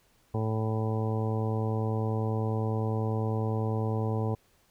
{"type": "harmonic tone", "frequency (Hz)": 110, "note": "A2", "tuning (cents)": 0, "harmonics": [1, 2, 3, 4, 5, 6, 7, 8, 9], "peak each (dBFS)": [-28, -35, -39, -35, -40, -48, -40, -46, -43], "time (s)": [0.34, 4.35], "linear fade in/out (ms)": 5, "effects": ["pink hiss -66 dBFS RMS until 4.7 s"]}